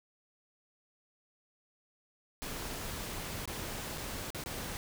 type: noise with dropouts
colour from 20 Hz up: pink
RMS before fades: -40 dBFS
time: 2.42-4.77 s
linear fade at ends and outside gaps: 0 ms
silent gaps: 3.455-3.476 / 3.977-3.981 / 4.304-4.347 / 4.438-4.46 s
effects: none